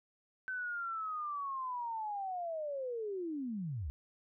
sine linear sweep, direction down, 1532 to 61.74 Hz, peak -36 dBFS, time 0.48-3.9 s, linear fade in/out 0 ms, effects none

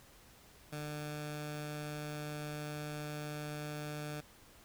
15% pulse tone with notch filter, 149.4 Hz, D3, 30 cents sharp, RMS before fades -42 dBFS, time 0.72-4.21 s, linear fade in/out 10 ms, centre 370 Hz, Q 1.8, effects pink hiss -60 dBFS RMS until 4.64 s

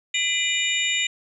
sine tone cluster, 2020 / 2397 / 2934 / 3700 / 7160 Hz, B6 / D7 / F#7 / A#7 / A8, +39 / +35 / -15 / -14 / +29 cents, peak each -29 / -25 / -26 / -28 / -29 dBFS, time 0.14-1.07 s, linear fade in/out 5 ms, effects none

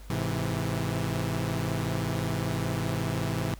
sawtooth chord, Ab augmented, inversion none, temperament equal with one note detuned, 105.46 / 130.81 / 164.81 Hz, Ab2 / C3 / E3, +27 / 0 / 0 cents, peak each -28 dBFS, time 0.1-3.54 s, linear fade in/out 0 ms, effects added 50 Hz sine -43 dBFS peak until 3.59 s + pink hiss -54 dBFS RMS until 3.59 s

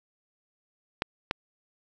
clicks, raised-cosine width 0.3 ms, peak -10 dBFS, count 2, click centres 1.021 / 1.311 s, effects none

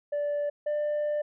sine tone pair in turn, 583 / 594.6 Hz, D5 / D5, -13 / +21 cents, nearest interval unison, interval 34 cents, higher second, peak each -24 / -23 dBFS, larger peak second, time 0.12-0.5 / 0.66-1.22 s, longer second, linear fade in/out 10 ms, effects tanh soft clip ceiling -25 dBFS

